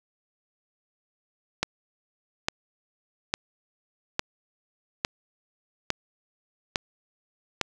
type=click train; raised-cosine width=0.2 ms; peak=-6 dBFS; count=8; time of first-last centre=1.63-7.613 s; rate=1.17 Hz; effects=none